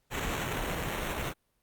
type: noise with sample-and-hold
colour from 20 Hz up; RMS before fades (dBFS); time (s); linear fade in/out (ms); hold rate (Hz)
pink; -33; 0.1-1.34; 50; 4900
effects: pink hiss -75 dBFS RMS until 1.62 s + Opus 48 kbps